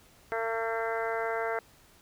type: harmonic tone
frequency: 226.5 Hz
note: A#3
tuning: 50 cents flat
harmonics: 2 / 3 / 4 / 5 / 6 / 7 / 8 / 9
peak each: -33 / -34 / -38 / -43 / -38 / -38 / -44 / -41 dBFS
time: 0.32-1.59 s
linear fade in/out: 0 ms
effects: pink hiss -59 dBFS RMS until 2.01 s